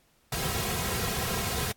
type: noise with comb filter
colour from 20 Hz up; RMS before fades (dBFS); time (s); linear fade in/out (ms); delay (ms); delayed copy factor
pink; -30; 0.32-1.72; 5; 3.4; -0.85
effects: pink hiss -66 dBFS RMS until 1.76 s + AAC 64 kbps